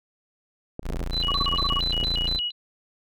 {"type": "clicks", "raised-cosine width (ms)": 2, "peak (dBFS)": -18, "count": 11, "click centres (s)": [0.794, 0.904, 0.945, 1.015, 1.318, 1.412, 1.539, 1.626, 1.725, 1.978, 2.029]}
{"type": "tone", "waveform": "30% pulse", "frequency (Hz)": 28.78, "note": "A#0", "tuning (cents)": -21, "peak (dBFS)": -24, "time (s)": [0.82, 2.4], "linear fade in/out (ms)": 50}
{"type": "tone with vibrato", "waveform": "sine", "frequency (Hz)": 3420, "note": "A7", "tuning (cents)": -50, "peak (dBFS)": -24, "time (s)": [1.11, 2.52], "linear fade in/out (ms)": 50, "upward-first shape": "square", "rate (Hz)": 4.3, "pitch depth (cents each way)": 280}
{"type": "tone bursts", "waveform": "sine", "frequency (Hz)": 1129, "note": "C#6", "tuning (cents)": 31, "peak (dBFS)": -24, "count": 9, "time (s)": [1.28, 1.792], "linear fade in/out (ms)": 5, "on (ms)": 32, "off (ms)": 28}
{"effects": []}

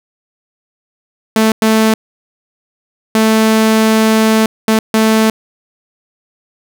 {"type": "tone bursts at uneven times", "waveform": "sawtooth", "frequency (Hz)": 220, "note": "A3", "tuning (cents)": 0, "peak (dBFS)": -4, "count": 5, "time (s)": [[1.36, 1.52], [1.62, 1.94], [3.15, 4.46], [4.68, 4.79], [4.94, 5.3]], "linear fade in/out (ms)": 2, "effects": []}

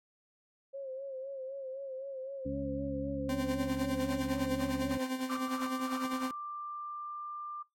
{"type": "tone with vibrato", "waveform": "sine", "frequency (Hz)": 536, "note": "C5", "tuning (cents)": 42, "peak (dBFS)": -38, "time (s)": [0.73, 5.05], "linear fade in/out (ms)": 20, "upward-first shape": "sine", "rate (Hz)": 3.9, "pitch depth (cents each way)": 56}
{"type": "harmonic tone", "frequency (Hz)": 69.4, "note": "C#2", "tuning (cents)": 3, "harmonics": [1, 2, 3, 4], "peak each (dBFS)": [-43, -42, -44, -36], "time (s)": [2.45, 4.98], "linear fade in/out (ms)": 10}
{"type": "tone with tremolo", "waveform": "40% pulse", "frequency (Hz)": 259.2, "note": "C4", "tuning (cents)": -16, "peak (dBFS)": -30, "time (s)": [3.29, 6.31], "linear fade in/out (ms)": 2, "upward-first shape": "sine", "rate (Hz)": 9.9, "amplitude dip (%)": 65}
{"type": "tone with pitch glide", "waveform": "sine", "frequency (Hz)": [1174.7, 1190.4], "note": ["D6", "D6"], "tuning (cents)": [0, 23], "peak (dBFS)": -38, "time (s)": [5.29, 7.63], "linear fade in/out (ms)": 10, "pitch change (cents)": 23, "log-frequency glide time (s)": [5.53, 7.29]}
{"effects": ["noise-tail reverb RT60 0.2 s tail -25 dB re dry", "AAC 48 kbps"]}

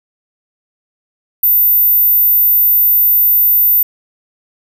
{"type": "tone", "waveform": "sine", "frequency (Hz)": 14150, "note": "A9", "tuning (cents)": 9, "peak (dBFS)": -7, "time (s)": [1.43, 3.83], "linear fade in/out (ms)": 5, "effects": []}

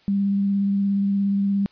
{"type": "tone with vibrato", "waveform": "sine", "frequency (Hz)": 198.8, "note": "G3", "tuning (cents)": 25, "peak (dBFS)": -18, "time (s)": [0.08, 1.66], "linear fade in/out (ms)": 0, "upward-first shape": "sine", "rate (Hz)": 17, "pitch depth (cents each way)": 13, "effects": ["white hiss -57 dBFS RMS until 1.71 s", "resampled to 11025 Hz"]}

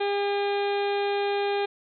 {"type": "harmonic tone with a mistuned harmonic", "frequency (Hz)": 404, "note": "G#4", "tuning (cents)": -48, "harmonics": [1, 2, 3, 4, 5, 6, 7, 8, 9, 10], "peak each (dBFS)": [-25, -29, -42, -38, -43, -37, -48, -42, -42, -44], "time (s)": [0, 1.66], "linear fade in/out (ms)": 10, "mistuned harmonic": 5, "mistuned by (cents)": -21, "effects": []}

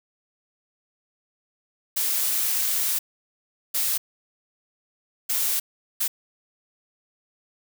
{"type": "noise bursts at uneven times", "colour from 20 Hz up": "blue", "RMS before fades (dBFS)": -24, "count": 4, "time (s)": [[1.96, 2.99], [3.74, 3.98], [5.29, 5.6], [6, 6.08]], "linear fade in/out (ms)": 10, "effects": []}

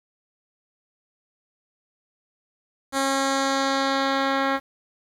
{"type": "tone with low-pass filter sweep", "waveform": "10% pulse", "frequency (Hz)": 271.6, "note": "C#4", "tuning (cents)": -35, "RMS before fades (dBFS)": -23, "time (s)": [2.92, 4.6], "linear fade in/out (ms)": 50, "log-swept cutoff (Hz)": [9900, 2500], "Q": 1.3, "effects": ["8-bit"]}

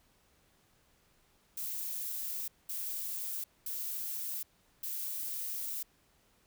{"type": "noise bursts at uneven times", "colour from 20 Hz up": "violet", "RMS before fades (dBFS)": -38, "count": 4, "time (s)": [[1.57, 2.48], [2.69, 3.44], [3.66, 4.43], [4.83, 5.83]], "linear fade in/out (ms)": 5, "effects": ["pink hiss -69 dBFS RMS until 6.46 s"]}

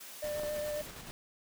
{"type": "high-pass noise", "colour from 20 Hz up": "white", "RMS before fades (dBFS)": -48, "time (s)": [0, 0.87], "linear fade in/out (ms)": 10, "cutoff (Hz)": 180, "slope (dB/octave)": 24}
{"type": "tone with vibrato", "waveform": "triangle", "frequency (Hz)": 598, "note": "D5", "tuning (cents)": 31, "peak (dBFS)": -32, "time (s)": [0.22, 0.82], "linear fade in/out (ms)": 10, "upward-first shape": "sine", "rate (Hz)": 7.3, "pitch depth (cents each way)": 15}
{"type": "noise with tremolo", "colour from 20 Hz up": "pink", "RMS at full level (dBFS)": -46, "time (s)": [0.24, 1.11], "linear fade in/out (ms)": 0, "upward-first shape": "square", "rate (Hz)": 9.7, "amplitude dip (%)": 30}
{"type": "clicks", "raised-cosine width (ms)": 1, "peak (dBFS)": [-29, -28], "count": 2, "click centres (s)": [0.397, 0.435]}
{"effects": []}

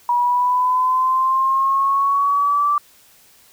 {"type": "exponential sweep", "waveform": "sine", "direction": "up", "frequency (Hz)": [963, 1171], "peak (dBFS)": -14, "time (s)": [0.09, 2.78], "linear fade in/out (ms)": 2, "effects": ["white hiss -51 dBFS RMS until 3.52 s"]}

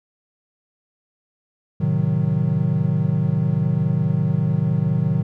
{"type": "chord", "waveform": "triangle", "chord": "A diminished seventh", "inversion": "none", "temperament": "equal", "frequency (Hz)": [110, 130.81, 155.56, 185], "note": ["A2", "C3", "Eb3", "Gb3"], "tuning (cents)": [0, 0, 0, 0], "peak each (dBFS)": [-23, -21, -18, -22], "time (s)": [1.8, 5.23], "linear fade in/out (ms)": 10, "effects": []}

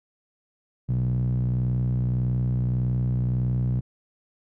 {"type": "tone with band-pass filter", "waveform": "sawtooth", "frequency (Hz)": 61.7, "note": "B1", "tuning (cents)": -1, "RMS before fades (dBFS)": -24, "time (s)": [0.88, 3.81], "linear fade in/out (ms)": 20, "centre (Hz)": 140, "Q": 6.1, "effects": []}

